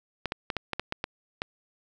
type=clicks; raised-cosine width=0.3 ms; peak=-13 dBFS; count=9; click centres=0.257 / 0.321 / 0.502 / 0.567 / 0.733 / 0.796 / 0.924 / 1.041 / 1.419 s; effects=none